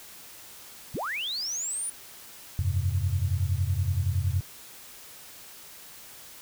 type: linear sweep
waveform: sine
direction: up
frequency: 51.91 to 9800 Hz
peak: -29 dBFS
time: 0.94-1.9 s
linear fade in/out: 5 ms
type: chord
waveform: sine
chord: F suspended second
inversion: none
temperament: equal with one note detuned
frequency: 87.31 / 98 / 131.19 Hz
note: F2 / G2 / C3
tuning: 0 / 0 / +5 cents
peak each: -27 / -27 / -32 dBFS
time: 2.59-4.41 s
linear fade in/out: 0 ms
effects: white hiss -47 dBFS RMS until 6.41 s